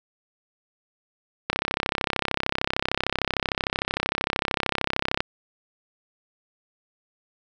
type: click train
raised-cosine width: 0.3 ms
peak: -6 dBFS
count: 124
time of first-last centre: 1.5-5.205 s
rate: 33.2 Hz
effects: none